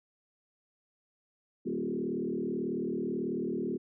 sine tone with frequency modulation, 300 Hz, D4, 37 cents sharp, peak -30 dBFS, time 1.65-3.78 s, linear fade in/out 20 ms, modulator 38.3 Hz, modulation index 2.8, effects none

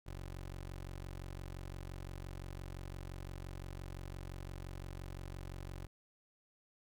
20% pulse tone, 45.81 Hz, F#1, 17 cents flat, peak -39 dBFS, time 0.06-5.87 s, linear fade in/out 10 ms, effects none

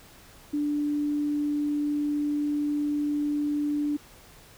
sine tone, 293.7 Hz, D4, in tune, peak -24 dBFS, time 0.53-3.97 s, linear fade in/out 10 ms, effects pink hiss -52 dBFS RMS until 4.57 s

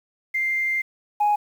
sine tone pair in turn, 2096 / 831.8 Hz, C7 / G#5, +2 / +2 cents, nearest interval octave + major third, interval 1600 cents, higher first, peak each -20 / -15 dBFS, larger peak second, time 0.34-0.82 / 1.2-1.36 s, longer first, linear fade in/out 10 ms, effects tanh soft clip ceiling -14 dBFS + 8-bit

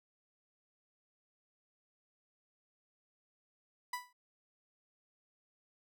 30% pulse tone with exponential decay, 987.8 Hz, B5, in tune, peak -31 dBFS, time 3.93-4.13 s, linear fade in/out 5 ms, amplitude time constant 42 ms, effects none

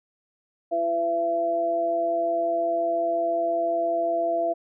harmonic tone, 168.4 Hz, E3, 37 cents sharp, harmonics 2 / 3 / 4, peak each -31 / -34 / -22 dBFS, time 0.71-4.54 s, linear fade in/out 20 ms, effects none

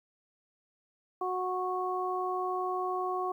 harmonic tone, 367.5 Hz, F#4, 12 cents flat, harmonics 1 / 2 / 3, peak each -34 / -34 / -34 dBFS, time 1.21-3.32 s, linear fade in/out 5 ms, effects 11-bit

